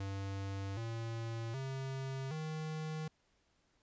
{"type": "tone with pitch steps", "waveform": "square", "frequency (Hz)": [98, 114.54, 133.87, 156.47], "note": ["G2", "A#2", "C3", "D#3"], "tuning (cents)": [0, -30, 40, 10], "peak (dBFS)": -39, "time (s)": [0, 3.08], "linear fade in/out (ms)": 5, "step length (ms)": 770, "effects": ["pink hiss -75 dBFS RMS until 3.82 s", "resampled to 16000 Hz"]}